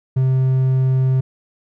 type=tone; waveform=triangle; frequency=130.81 Hz; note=C3; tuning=in tune; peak=-11 dBFS; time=0.16-1.21 s; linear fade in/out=10 ms; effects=none